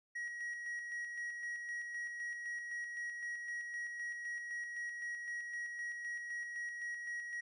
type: tone with tremolo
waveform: triangle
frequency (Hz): 1904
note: A#6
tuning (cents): +36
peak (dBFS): -37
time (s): 0.15-7.41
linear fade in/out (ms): 10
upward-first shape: square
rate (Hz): 3.9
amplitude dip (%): 35
effects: resampled to 22050 Hz